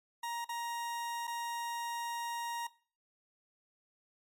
40% pulse tone with dropouts, 940 Hz, A#5, 14 cents sharp, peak -35 dBFS, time 0.23-2.67 s, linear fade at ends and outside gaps 5 ms, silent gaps 0.446-0.49 / 1.271-1.276 s, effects noise-tail reverb RT60 0.4 s tail -19 dB re dry + MP3 64 kbps

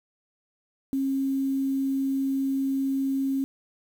sine tone with quantisation, 270.5 Hz, C#4, 42 cents flat, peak -23 dBFS, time 0.93-3.44 s, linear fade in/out 0 ms, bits 8, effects none

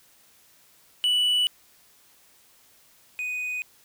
triangle tone pair in turn, 2960 / 2489 Hz, F#7 / D#7, 0 / 0 cents, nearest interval minor third, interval 300 cents, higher first, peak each -18 / -26 dBFS, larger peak first, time 1.04-1.47 / 3.19-3.62 s, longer neither, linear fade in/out 0 ms, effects white hiss -58 dBFS RMS until 3.84 s

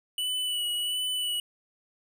square tone with vibrato, 2960 Hz, F#7, in tune, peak -28 dBFS, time 0.18-1.4 s, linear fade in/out 2 ms, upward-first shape sine, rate 1.4 Hz, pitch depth 25 cents each way, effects none

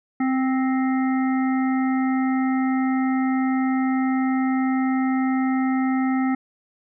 harmonic tone with a mistuned harmonic, 261.6 Hz, C4, in tune, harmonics 1 / 3 / 5 / 7 / 8, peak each -19 / -29 / -33 / -36 / -37 dBFS, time 0.2-6.35 s, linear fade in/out 5 ms, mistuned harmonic 7, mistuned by +30 cents, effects none

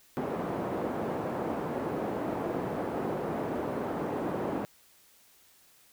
pink band-pass noise, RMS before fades -33 dBFS, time 0.17-4.65 s, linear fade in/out 0 ms, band 230 to 750 Hz, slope 12 dB/octave, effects white hiss -61 dBFS RMS until 5.92 s

